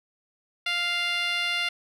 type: tone with band-pass filter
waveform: 10% pulse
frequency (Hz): 698.5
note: F5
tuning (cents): 0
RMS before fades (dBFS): -27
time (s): 0.66-1.69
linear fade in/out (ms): 5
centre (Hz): 2600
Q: 1.2
effects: none